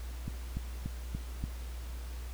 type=click train; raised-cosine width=5 ms; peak=-23 dBFS; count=5; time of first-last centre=0.28-1.439 s; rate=3.45 Hz; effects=added 60 Hz sine -38 dBFS peak until 2.33 s + pink hiss -52 dBFS RMS until 2.33 s